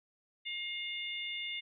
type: harmonic tone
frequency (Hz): 711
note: F5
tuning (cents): +31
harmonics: 3 / 4 / 5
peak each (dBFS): -40 / -41 / -42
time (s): 0.45-1.61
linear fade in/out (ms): 20
effects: none